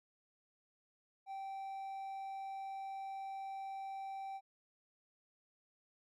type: tone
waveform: triangle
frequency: 778 Hz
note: G5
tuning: 13 cents flat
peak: -40 dBFS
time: 1.26-4.41 s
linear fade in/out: 50 ms
effects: none